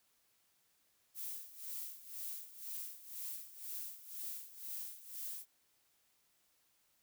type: noise with tremolo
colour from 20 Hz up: violet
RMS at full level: -43 dBFS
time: 1.14-5.46 s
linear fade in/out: 50 ms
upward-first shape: sine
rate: 2 Hz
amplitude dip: 80%
effects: white hiss -75 dBFS RMS until 7.02 s